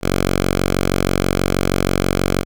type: tone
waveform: 5% pulse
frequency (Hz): 46.25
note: F#1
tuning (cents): 0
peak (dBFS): -4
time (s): 0.01-2.45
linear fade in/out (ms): 50
effects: none